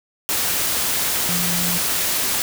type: tone in noise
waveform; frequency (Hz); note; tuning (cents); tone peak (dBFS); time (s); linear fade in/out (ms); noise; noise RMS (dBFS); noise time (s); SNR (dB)
sine; 174.5; F3; -1; -25; 1.29-1.78; 0; white; -21; 0.29-2.42; -7
effects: none